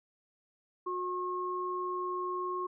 sine tone pair together, 363.3 / 1082.1 Hz, F#4 / C#6, -32 / -42 cents, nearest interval octave + perfect fifth, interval 1890 cents, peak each -36 / -34 dBFS, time 0.86-2.67 s, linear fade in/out 10 ms, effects none

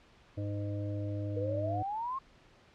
harmonic tone, 102.3 Hz, G#2, 26 cents flat, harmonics 1 / 3 / 5 / 6, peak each -34 / -40 / -46 / -45 dBFS, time 0.37-1.83 s, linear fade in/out 10 ms
sine exponential sweep, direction up, 473.8 to 1096 Hz, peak -33 dBFS, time 1.36-2.19 s, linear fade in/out 10 ms
effects pink hiss -61 dBFS RMS until 2.74 s + low-pass 4000 Hz 12 dB/octave

